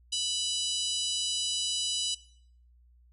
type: harmonic tone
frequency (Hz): 987.8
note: B5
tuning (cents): 0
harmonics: 3 / 4 / 5 / 6 / 7 / 8 / 9 / 10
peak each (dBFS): -32 / -34 / -36 / -38 / -39 / -40 / -41 / -42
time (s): 0.12-2.15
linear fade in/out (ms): 10
effects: noise-tail reverb RT60 0.6 s tail -19 dB re dry + added 60 Hz sine -57 dBFS peak until 3.12 s